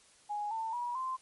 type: tone with pitch steps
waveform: sine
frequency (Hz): 830.6 / 895.4 / 965.2 / 1040.5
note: G#5 / A5 / B5 / C6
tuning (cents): 0 / +30 / -40 / -10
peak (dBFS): -33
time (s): 0.29-1.17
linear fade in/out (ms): 20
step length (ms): 220
effects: white hiss -62 dBFS RMS until 1.21 s + MP3 48 kbps